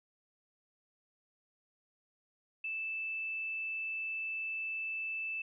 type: tone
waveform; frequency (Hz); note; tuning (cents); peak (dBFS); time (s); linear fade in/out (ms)
sine; 2637; E7; 0; -35; 2.64-5.42; 5
effects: none